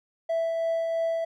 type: tone with tremolo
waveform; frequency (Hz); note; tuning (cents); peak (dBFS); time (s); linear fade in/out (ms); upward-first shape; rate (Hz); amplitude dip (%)
triangle; 660; E5; +2; -20; 0.29-1.25; 10; triangle; 3; 35
effects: tanh soft clip ceiling -18 dBFS